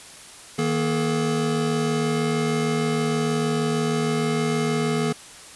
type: tone cluster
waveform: square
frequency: 157.7 / 237 / 426.7 Hz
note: D#3 / A#3 / G#4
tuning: +24 / +29 / +47 cents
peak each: -26 dBFS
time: 0.58-5.13 s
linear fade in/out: 10 ms
effects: white hiss -43 dBFS RMS until 5.55 s + resampled to 24000 Hz